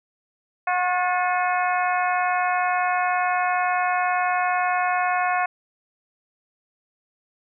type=harmonic tone with a mistuned harmonic; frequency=362.1 Hz; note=F#4; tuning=37 cents flat; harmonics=2 / 3 / 4 / 5 / 6 / 7; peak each=-22 / -26 / -28 / -30 / -32 / -33 dBFS; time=0.67-5.46 s; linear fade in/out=5 ms; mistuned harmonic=5; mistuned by=-52 cents; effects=none